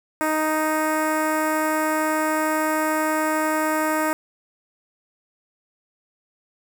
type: tone with notch filter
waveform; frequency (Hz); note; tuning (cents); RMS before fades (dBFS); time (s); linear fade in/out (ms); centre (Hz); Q
10% pulse; 311.1; D#4; 0; -22; 0.21-4.13; 0; 4200; 0.7
effects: none